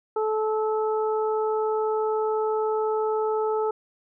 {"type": "harmonic tone", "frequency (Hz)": 434, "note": "A4", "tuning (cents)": -24, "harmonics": [1, 2, 3], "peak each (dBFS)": [-23, -29, -33], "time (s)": [0.16, 3.71], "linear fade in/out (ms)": 5, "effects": []}